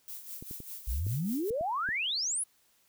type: noise with tremolo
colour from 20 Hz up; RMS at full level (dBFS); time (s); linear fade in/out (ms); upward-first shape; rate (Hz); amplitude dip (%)
violet; -41; 0.08-1.5; 0; sine; 5; 65
type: clicks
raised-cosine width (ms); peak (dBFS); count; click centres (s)
3; -31; 7; 0.425 / 0.511 / 0.603 / 1.067 / 1.507 / 1.61 / 1.889
type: exponential sweep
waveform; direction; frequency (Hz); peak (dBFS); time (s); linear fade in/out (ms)
sine; up; 50.9 to 11070; -29; 0.87-2.44; 10
effects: white hiss -68 dBFS RMS until 2.88 s